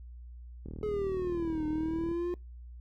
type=click train; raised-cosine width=3 ms; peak=-29 dBFS; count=58; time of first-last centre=0.66-2.114 s; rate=39.2 Hz
type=exponential two-way sweep; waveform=triangle; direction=down then up; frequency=427.8 to 305 to 355.8 Hz; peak=-28 dBFS; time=0.83-2.34 s; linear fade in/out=0 ms; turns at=1.66 s
effects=noise-tail reverb RT60 0.2 s tail -24 dB re dry + added 60 Hz sine -44 dBFS peak until 2.8 s